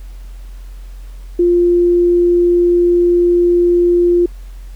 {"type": "tone", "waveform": "sine", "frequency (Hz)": 349.2, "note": "F4", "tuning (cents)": 0, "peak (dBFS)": -8, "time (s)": [1.39, 4.26], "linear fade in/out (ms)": 5, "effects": ["added 44 Hz sine -28 dBFS peak until 4.75 s", "pink hiss -49 dBFS RMS until 4.75 s"]}